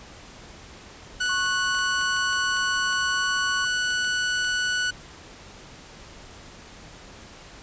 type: tone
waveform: sawtooth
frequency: 1480 Hz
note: F#6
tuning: in tune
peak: -19 dBFS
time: 1.2-4.91 s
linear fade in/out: 10 ms
type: clicks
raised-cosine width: 0.2 ms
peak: -24 dBFS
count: 12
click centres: 1.261 / 1.462 / 1.749 / 1.789 / 2.013 / 2.166 / 2.33 / 2.568 / 2.928 / 3.905 / 4.046 / 4.446 s
type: tone with pitch glide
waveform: sine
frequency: 1094 to 1108 Hz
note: C#6 to C#6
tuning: -23 to -1 cents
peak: -29 dBFS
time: 1.29-3.65 s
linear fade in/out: 5 ms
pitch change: +22 cents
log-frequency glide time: 3.09-3.26 s
effects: pink hiss -45 dBFS RMS until 7.62 s + resampled to 16000 Hz